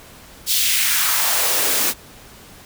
white noise with high-pass filter sweep, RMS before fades -18 dBFS, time 0.46-1.94 s, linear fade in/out 50 ms, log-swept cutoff 4100 to 210 Hz, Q 1.7, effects pink hiss -43 dBFS RMS until 2.65 s

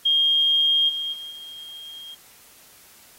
sine tone with level steps, 3228 Hz, G#7, 50 cents flat, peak -16 / -25 / -33 / -36 dBFS, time 0.05-2.15 s, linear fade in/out 10 ms, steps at 0.88 / 1.12 / 1.3 s, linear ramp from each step 20 ms, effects white hiss -51 dBFS RMS until 3.18 s + AAC 48 kbps

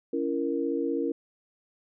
sine chord, A# diminished, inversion first, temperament just, 279.7 / 335.6 / 466.2 Hz, C#4 / E4 / A#4, +16 / +31 / 0 cents, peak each -30 dBFS, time 0.13-1.12 s, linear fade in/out 5 ms, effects none

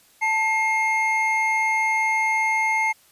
triangle tone pair together, 882.6 / 2134 Hz, A5 / C7, +5 / +34 cents, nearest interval octave + minor third, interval 1529 cents, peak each -21 / -19 dBFS, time 0.21-2.93 s, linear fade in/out 20 ms, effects white hiss -56 dBFS RMS until 3.11 s + resampled to 32000 Hz

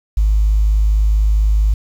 sine tone, 52.2 Hz, G#1, 10 cents sharp, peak -9 dBFS, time 0.17-1.74 s, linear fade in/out 5 ms, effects tanh soft clip ceiling -6 dBFS + 7-bit

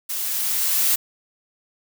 blue noise with level ramp, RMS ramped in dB -27 to -18 dBFS, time 0.09-0.96 s, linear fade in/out 10 ms, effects none

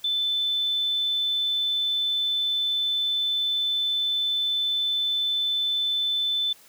sine tone, 3520 Hz, A7, in tune, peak -22 dBFS, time 0.04-6.53 s, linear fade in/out 5 ms, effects white hiss -53 dBFS RMS until 6.68 s

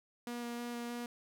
sawtooth tone with vibrato, 238.8 Hz, A#3, 42 cents sharp, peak -35 dBFS, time 0.27-1.06 s, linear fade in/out 2 ms, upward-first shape square, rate 3.2 Hz, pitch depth 8 cents each way, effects none

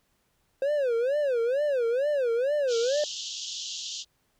triangle tone with vibrato, 523.3 Hz, C5, in tune, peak -21 dBFS, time 0.62-3.04 s, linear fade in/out 2 ms, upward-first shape sine, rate 2.2 Hz, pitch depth 230 cents each way
pink band-pass noise, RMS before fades -36 dBFS, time 2.67-4.05 s, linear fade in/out 50 ms, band 2900 to 7100 Hz, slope 96 dB/octave
effects pink hiss -71 dBFS RMS until 4.39 s

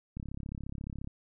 click train, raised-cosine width 5 ms, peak -27 dBFS, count 32, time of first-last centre 0.17-1.074 s, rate 34.3 Hz, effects none

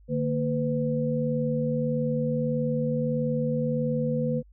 sine tone cluster, 148.7 / 230.3 / 502 Hz, D3 / A#3 / B4, +22 / -21 / +28 cents, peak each -28 dBFS, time 0.08-4.43 s, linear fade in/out 50 ms, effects added 50 Hz sine -51 dBFS peak until 4.52 s

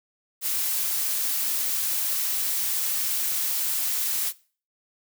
blue noise, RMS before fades -26 dBFS, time 0.41-4.33 s, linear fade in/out 50 ms, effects noise-tail reverb RT60 0.4 s tail -20 dB re dry

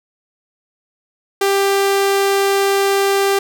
sawtooth tone, 394.8 Hz, G4, 12 cents sharp, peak -9 dBFS, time 1.41-3.39 s, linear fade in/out 5 ms, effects none

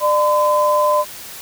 sine tone pair together, 597.7 / 1019 Hz, D5 / C6, +30 / -46 cents, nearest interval major sixth, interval 924 cents, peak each -15 dBFS, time 0-1.05 s, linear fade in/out 50 ms, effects white hiss -34 dBFS RMS until 1.41 s

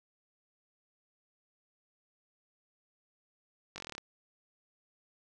slowing click train, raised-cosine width 0.2 ms, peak -24 dBFS, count 10, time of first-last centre 3.76-3.981 s, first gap 20 ms, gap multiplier 1.05, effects none

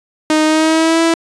sawtooth tone with pitch glide, 310 to 330.3 Hz, D#4 to E4, -6 to +4 cents, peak -6 dBFS, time 0.3-1.14 s, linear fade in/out 2 ms, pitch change +110 cents, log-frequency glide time 0.45-1.02 s, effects resampled to 22050 Hz

